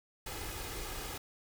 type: noise with comb filter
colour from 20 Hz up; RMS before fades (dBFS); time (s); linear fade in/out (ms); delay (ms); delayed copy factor
pink; -41; 0.26-1.18; 5; 2.4; +0.5
effects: none